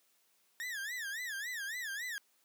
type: tone with vibrato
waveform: 40% pulse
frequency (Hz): 1783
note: A6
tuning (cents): +22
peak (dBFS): -37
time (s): 0.6-2.18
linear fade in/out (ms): 0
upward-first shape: sine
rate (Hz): 3.6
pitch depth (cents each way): 210
effects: white hiss -72 dBFS RMS until 2.44 s + high-pass 200 Hz 12 dB/octave